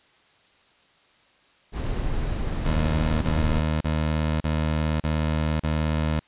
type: noise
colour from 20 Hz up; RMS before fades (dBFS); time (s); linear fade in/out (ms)
brown; -26; 1.72-3.63; 50
type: tone bursts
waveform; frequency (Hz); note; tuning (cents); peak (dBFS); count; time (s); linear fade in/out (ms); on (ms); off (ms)
20% pulse; 77.78; D#2; 0; -17; 6; 2.65-6.195; 5; 560; 37
effects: white hiss -59 dBFS RMS until 6.27 s + resampled to 8000 Hz